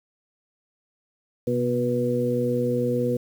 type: harmonic tone with a mistuned harmonic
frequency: 122 Hz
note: B2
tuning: 21 cents flat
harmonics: 1 / 2 / 3 / 4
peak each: -28 / -26 / -30 / -24 dBFS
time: 1.47-3.17 s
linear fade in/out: 5 ms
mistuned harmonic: 1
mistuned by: +63 cents
effects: 8-bit